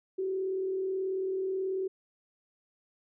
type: tone with frequency modulation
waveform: sine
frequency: 380 Hz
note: F#4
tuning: 46 cents sharp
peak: -29 dBFS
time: 0.18-1.88 s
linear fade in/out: 10 ms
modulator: 38.4 Hz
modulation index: 0.33
effects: none